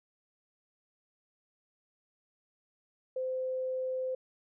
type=tone; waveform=sine; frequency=516 Hz; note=C5; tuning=24 cents flat; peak=-31 dBFS; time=3.16-4.15 s; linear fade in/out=5 ms; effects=none